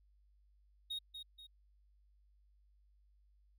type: tone with echo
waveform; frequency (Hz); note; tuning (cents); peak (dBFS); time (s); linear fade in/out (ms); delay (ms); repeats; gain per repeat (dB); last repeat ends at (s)
triangle; 3746; A#7; +8; -37; 0.9-0.99; 10; 240; 2; -7; 1.47
effects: added 50 Hz sine -66 dBFS peak until 3.58 s